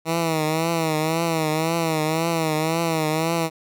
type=tone with vibrato; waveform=10% pulse; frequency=160.9 Hz; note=E3; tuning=42 cents flat; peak=-12 dBFS; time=0.05-3.5 s; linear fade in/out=50 ms; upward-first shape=triangle; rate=1.9 Hz; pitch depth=87 cents each way; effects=none